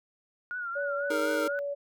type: tone with vibrato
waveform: sine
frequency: 1425 Hz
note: F6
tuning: 34 cents sharp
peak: -32 dBFS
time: 0.51-1.59 s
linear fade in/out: 0 ms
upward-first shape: triangle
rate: 4 Hz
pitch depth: 91 cents each way
type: tone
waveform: sine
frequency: 569 Hz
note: C#5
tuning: 45 cents sharp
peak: -30 dBFS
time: 0.75-1.75 s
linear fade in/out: 20 ms
type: chord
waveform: square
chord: D# suspended fourth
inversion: none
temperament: just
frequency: 311.1 / 414.8 / 466.7 Hz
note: D#4 / G#4 / A#4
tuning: 0 / -2 / +2 cents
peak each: -33 / -37 / -33 dBFS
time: 1.1-1.48 s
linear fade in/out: 5 ms
effects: none